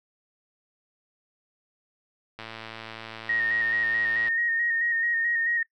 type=click train; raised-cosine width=0.3 ms; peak=-22 dBFS; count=213; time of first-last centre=2.39-4.283 s; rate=112 Hz
type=tone with vibrato; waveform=sine; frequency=1861 Hz; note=A#6; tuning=3 cents flat; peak=-23 dBFS; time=3.29-5.63 s; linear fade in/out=5 ms; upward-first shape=square; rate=4.6 Hz; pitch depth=24 cents each way
effects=noise-tail reverb RT60 0.1 s tail -21 dB re dry